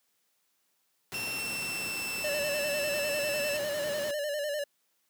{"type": "noise", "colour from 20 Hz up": "pink", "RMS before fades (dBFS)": -40, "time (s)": [1.12, 4.11], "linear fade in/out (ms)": 0}
{"type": "tone with pitch glide", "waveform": "sawtooth", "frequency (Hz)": [2700, 2655], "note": ["E7", "E7"], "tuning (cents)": [41, 12], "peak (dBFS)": -30, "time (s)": [1.14, 3.57], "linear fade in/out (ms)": 2, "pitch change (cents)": -29, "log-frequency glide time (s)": [1.36, 2.35]}
{"type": "tone with vibrato", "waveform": "square", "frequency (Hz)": 587.3, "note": "D5", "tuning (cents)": 0, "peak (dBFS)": -31, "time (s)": [2.24, 4.64], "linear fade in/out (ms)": 5, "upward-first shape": "square", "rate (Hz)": 10, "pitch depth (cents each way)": 48}
{"effects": ["white hiss -74 dBFS RMS until 5.09 s", "high-pass 150 Hz 12 dB/octave"]}